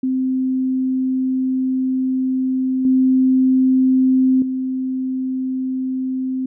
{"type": "tone with level steps", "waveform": "sine", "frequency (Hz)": 259.8, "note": "C4", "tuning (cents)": -12, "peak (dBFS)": [-16, -11, -19], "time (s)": [0.03, 6.46], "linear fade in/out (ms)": 5, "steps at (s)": [2.85, 4.42], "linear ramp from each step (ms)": 2, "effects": []}